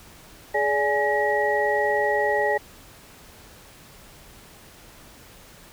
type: tone cluster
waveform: sine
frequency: 420.3 / 580 / 835 / 1908 Hz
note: G#4 / D5 / G#5 / A#6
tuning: +21 / -22 / +9 / +40 cents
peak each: -25 dBFS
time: 0.54-2.58 s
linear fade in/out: 10 ms
effects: pink hiss -48 dBFS RMS until 5.72 s